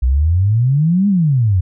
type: exponential two-way sweep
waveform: sine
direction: up then down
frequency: 59.6 to 207.7 to 86.4 Hz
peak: -10 dBFS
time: 0.02-1.61 s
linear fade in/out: 10 ms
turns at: 1.08 s
effects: none

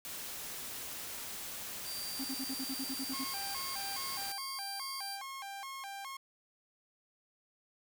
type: noise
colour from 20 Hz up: white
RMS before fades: -43 dBFS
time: 0.05-4.32 s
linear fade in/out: 0 ms
type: tone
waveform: sawtooth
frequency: 4700 Hz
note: D8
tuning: 1 cent sharp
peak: -38 dBFS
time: 1.84-5.19 s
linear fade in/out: 50 ms
type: tone bursts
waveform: triangle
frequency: 266.4 Hz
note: C4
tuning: 31 cents sharp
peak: -35 dBFS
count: 11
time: 2.19-3.245 s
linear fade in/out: 10 ms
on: 55 ms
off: 45 ms
type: tone with vibrato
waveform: sawtooth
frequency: 925 Hz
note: A#5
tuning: 14 cents flat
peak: -38 dBFS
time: 3.13-6.17 s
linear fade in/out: 5 ms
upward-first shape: square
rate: 2.4 Hz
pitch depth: 270 cents each way
effects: none

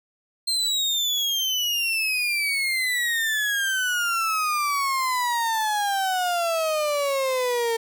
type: exponential sweep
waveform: 35% pulse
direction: down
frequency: 4186 to 452.9 Hz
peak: -20 dBFS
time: 0.47-7.77 s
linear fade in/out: 10 ms
effects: none

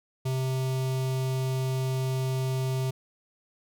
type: tone with notch filter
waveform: square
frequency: 130.81 Hz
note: C3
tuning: in tune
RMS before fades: -28 dBFS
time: 0.25-2.91 s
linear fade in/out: 10 ms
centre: 1600 Hz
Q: 1.4
effects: none

